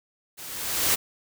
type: noise with level ramp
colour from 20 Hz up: white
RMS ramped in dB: -41 to -20 dBFS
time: 0.37-0.96 s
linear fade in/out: 20 ms
effects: none

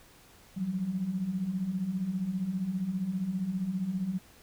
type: beating tone pair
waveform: sine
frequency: 174.61 / 189.61 Hz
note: F3 / F#3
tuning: 0 / +43 cents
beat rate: 15 Hz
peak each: -36 / -30 dBFS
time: 0.56-4.19 s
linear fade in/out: 20 ms
effects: pink hiss -57 dBFS RMS until 4.42 s

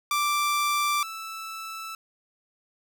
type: tone pair in turn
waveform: sawtooth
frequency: 1174.7 / 1318.6 Hz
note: D6 / E6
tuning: 0 / 0 cents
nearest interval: major second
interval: 200 cents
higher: second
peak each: -19 / -31 dBFS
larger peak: first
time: 0.11-1.03 / 1.03-1.95 s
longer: neither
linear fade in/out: 2 ms
effects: none

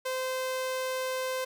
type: tone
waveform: sawtooth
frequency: 517 Hz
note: C5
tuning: 21 cents flat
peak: -26 dBFS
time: 0.05-1.45 s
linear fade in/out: 10 ms
effects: none

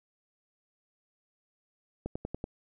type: click train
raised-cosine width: 2 ms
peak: -21 dBFS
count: 5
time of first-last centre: 2.06-2.441 s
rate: 10.5 Hz
effects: none

